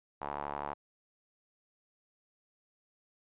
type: tone with band-pass filter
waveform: sawtooth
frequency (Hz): 72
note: D2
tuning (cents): -34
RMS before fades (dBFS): -39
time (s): 0.21-0.74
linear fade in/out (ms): 10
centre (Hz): 910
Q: 3.1
effects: resampled to 8000 Hz